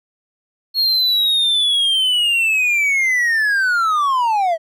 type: linear sweep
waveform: triangle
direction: down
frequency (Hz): 4300 to 630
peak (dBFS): -12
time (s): 0.74-4.58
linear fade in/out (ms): 50
effects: none